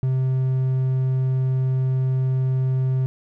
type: tone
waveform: triangle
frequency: 130.5 Hz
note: C3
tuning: 4 cents flat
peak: -16 dBFS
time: 0.03-3.06 s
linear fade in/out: 0 ms
effects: none